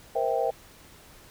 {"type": "chord", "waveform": "sine", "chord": "C dominant seventh", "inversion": "third", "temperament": "just", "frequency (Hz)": [470.9, 523.3, 654.1, 784.9], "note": ["Bb4", "C5", "E5", "G5"], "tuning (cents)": [18, 0, -14, 2], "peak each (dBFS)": -29, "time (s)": [0.15, 0.51], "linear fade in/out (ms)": 10, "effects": ["pink hiss -52 dBFS RMS until 1.3 s"]}